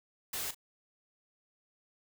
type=noise with echo; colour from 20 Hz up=white; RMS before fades=-37 dBFS; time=0.33-0.51 s; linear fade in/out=5 ms; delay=37 ms; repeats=1; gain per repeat=-14 dB; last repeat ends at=0.547 s; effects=none